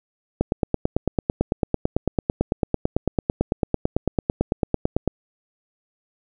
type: click train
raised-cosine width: 2 ms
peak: -5 dBFS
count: 43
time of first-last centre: 0.41-5.077 s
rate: 9 Hz
effects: none